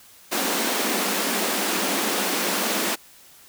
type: high-pass noise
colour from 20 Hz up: pink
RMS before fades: -24 dBFS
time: 0.31-2.96 s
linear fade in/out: 20 ms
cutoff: 190 Hz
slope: 96 dB/octave
effects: white hiss -50 dBFS RMS until 3.48 s